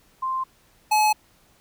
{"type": "tone pair in turn", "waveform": ["sine", "square"], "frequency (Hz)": [1046.5, 853.2], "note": ["C6", "G#5"], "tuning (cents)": [0, 46], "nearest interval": "major third", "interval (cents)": 354, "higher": "first", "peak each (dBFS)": [-23, -17], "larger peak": "second", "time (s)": [[0.22, 0.44], [0.91, 1.13]], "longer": "neither", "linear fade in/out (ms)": 10, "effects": ["pink hiss -59 dBFS RMS until 1.6 s"]}